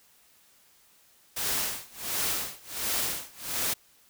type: noise with tremolo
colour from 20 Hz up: white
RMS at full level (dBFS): -28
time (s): 1.36-3.74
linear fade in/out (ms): 10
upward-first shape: sine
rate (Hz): 1.4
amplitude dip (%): 95
effects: white hiss -61 dBFS RMS until 4.09 s